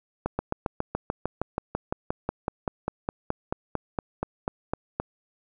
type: slowing click train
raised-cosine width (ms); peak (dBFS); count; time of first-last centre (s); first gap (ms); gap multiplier
1; -12; 26; 0.26-5; 130; 1.03
effects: none